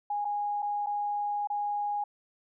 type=tone with dropouts; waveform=sine; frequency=824 Hz; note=G#5; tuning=14 cents flat; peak=-28 dBFS; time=0.1-2.04 s; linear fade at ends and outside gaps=5 ms; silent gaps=0.247-0.251 / 0.622-0.626 / 0.862-0.868 / 1.473-1.5 s; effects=none